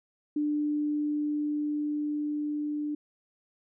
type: tone with level ramp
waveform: sine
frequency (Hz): 297.1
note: D4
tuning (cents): +20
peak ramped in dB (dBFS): -25 to -29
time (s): 0.36-2.95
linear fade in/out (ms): 5
effects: none